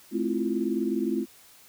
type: chord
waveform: sine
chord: F major seventh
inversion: first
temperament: equal with one note detuned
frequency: 216 / 261.6 / 329.6 / 349.2 Hz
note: A3 / C4 / E4 / F4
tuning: -32 / 0 / 0 / 0 cents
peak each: -30 dBFS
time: 0.11-1.26 s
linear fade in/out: 50 ms
effects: white hiss -54 dBFS RMS until 1.68 s